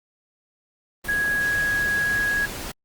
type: tone in noise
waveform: sine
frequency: 1661.2 Hz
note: G#6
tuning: in tune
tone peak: -20 dBFS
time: 1.08-2.46 s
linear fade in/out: 10 ms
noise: pink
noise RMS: -33 dBFS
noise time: 1.04-2.72 s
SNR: +10 dB
effects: Opus 32 kbps